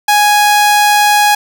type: tone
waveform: sawtooth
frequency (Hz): 830.6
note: G#5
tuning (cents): 0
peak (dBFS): -3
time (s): 0.08-1.35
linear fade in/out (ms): 5
effects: none